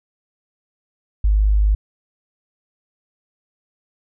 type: tone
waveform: sine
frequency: 51.5 Hz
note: G#1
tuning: 14 cents flat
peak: -12 dBFS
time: 1.24-1.75 s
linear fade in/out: 5 ms
effects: none